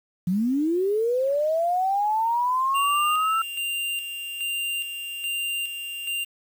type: linear sweep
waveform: sine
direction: up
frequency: 170 to 1344 Hz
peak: -20 dBFS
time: 0.27-3.42 s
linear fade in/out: 5 ms
type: tone with tremolo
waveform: square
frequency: 2787 Hz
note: F7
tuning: 4 cents flat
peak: -26 dBFS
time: 2.74-6.25 s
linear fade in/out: 20 ms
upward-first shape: square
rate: 1.2 Hz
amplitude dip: 50%
effects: 8-bit